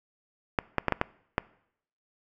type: clicks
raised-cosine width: 0.5 ms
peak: -8 dBFS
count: 6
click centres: 0.588 / 0.783 / 0.883 / 0.923 / 1.014 / 1.381 s
effects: noise-tail reverb RT60 0.7 s tail -22 dB re dry